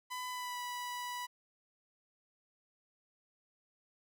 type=tone with pitch glide; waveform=sawtooth; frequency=1002 to 982.5 Hz; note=B5 to B5; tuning=+25 to -9 cents; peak=-35 dBFS; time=0.1-1.27 s; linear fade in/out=20 ms; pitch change=-34 cents; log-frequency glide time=0.3-0.58 s; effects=none